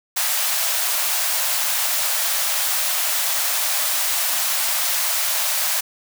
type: high-pass noise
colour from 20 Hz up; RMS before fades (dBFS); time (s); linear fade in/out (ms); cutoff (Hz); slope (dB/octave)
white; -21; 0.16-5.81; 10; 560; 96
effects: none